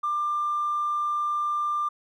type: tone with tanh clipping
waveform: triangle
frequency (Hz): 1191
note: D6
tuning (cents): +24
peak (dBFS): -23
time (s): 0.03-1.89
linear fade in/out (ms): 10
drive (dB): 1
effects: none